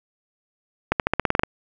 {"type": "accelerating click train", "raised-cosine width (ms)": 0.5, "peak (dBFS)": -3, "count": 10, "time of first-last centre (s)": [0.92, 1.435], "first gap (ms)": 78, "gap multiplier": 0.92, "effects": []}